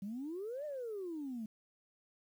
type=exponential two-way sweep; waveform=sine; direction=up then down; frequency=189.4 to 615 to 211.4 Hz; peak=-38 dBFS; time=0.02-1.46 s; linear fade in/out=5 ms; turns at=0.65 s; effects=tanh soft clip ceiling -35 dBFS + 11-bit